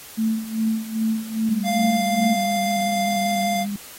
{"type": "tone with tremolo", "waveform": "sine", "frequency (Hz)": 221.5, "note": "A3", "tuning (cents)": 12, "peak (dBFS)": -17, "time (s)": [0.17, 2.36], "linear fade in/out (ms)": 20, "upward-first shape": "sine", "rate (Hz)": 2.5, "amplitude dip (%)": 80}
{"type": "tone with vibrato", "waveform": "sine", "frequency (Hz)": 200, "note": "G3", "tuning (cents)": 35, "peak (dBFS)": -24, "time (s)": [1.49, 3.76], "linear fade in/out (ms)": 2, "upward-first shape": "square", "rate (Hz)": 5.1, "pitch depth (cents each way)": 31}
{"type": "tone", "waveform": "square", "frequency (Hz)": 697, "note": "F5", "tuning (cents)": -4, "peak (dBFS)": -22, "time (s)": [1.63, 3.66], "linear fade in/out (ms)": 50}
{"effects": ["white hiss -41 dBFS RMS until 3.98 s", "AAC 48 kbps"]}